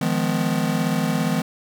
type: chord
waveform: square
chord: F half-diminished seventh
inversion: third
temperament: just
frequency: 157.15 / 174.61 / 209.5 / 251.4 Hz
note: Eb3 / F3 / Ab3 / Cb4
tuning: +18 / 0 / +15 / +31 cents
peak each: -26 dBFS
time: 0.01-1.42 s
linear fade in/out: 5 ms
effects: none